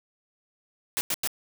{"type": "noise bursts", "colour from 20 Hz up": "white", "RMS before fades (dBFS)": -27, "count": 3, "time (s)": [0.97, 1.274], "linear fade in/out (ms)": 0, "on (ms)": 40, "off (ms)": 92, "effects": []}